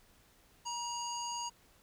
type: tone with low-pass filter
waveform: square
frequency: 951 Hz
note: A#5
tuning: 34 cents sharp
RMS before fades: -39 dBFS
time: 0.65-1.5 s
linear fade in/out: 20 ms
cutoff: 6200 Hz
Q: 9.6
effects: pink hiss -65 dBFS RMS until 1.82 s